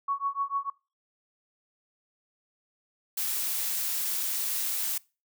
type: tone with tremolo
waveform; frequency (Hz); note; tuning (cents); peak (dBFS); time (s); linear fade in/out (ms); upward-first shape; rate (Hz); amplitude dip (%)
sine; 1114; C#6; +8; -23; 0.08-0.7; 5; triangle; 6.7; 100
type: noise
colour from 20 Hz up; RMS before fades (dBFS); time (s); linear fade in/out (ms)
blue; -30; 3.17-4.98; 5
effects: noise-tail reverb RT60 0.3 s tail -23 dB re dry

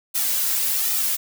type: noise with flanger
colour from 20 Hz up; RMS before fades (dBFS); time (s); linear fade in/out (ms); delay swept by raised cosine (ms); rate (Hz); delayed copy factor
blue; -22; 0.14-1.17; 20; 1.8 to 3.4; 1.3; -0.7
effects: none

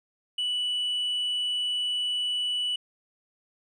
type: tone with tanh clipping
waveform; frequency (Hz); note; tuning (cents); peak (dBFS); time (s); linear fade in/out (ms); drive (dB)
sine; 2960; F#7; 0; -26; 0.38-2.76; 5; 1
effects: none

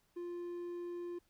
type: tone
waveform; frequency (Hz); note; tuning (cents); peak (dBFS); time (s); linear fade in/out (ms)
triangle; 349.2; F4; 0; -38; 0.16-1.19; 10
effects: pink hiss -75 dBFS RMS until 1.29 s

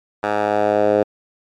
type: tone with band-pass filter sweep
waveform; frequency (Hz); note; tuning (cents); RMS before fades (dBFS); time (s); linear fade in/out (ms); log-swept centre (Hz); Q
10% pulse; 104.3; G#2; +8; -17; 0.23-1.03; 5; 1000 to 510; 2.2
effects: MP3 96 kbps

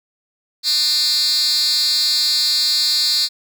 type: tone with high-pass filter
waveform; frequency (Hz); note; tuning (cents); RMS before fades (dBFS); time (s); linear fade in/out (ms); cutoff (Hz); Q
10% pulse; 301.5; D4; +46; -17; 0.63-3.29; 50; 4300; 6
effects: none

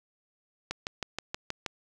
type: click train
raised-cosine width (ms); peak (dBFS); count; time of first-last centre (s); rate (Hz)
0.2; -15; 7; 0.71-1.662; 6.3
effects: none

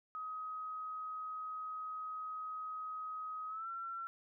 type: tone with pitch glide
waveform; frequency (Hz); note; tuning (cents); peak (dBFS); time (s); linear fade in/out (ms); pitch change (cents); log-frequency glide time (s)
sine; 1263 to 1353.6; D#6 to E6; +26 to +45; -40; 0.15-4.07; 0; +119; 3.48-3.68
effects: none

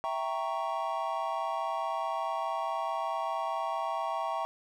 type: chord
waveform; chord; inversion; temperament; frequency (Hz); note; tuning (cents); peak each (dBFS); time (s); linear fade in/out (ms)
triangle; E diminished seventh; none; equal; 659.3 / 784 / 932.3 / 1108.7; E5 / G5 / Bb5 / Db6; 0 / 0 / 0 / 0; -34; 0.04-4.45; 0
effects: none

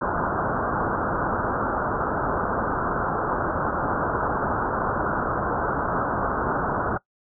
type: low-pass noise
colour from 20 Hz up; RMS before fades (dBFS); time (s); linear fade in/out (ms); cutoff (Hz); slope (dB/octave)
white; -25; 0.01-6.98; 10; 1500; 96
effects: noise-tail reverb RT60 0.1 s tail -21 dB re dry

